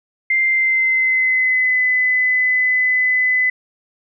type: tone with pitch glide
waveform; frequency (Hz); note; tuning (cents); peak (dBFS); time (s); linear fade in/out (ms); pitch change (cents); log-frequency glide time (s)
sine; 2093 to 2011; C7 to B6; 0 to +31; -13; 0.3-3.5; 5; -69; 0.45-1.81
effects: none